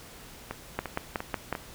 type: two click trains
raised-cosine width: 0.5 ms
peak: -13 / -18 dBFS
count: 5 / 4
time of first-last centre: 0.79-1.527 / 0.51-1.552 s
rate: 5.43 / 2.88 Hz
effects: pink hiss -48 dBFS RMS until 1.74 s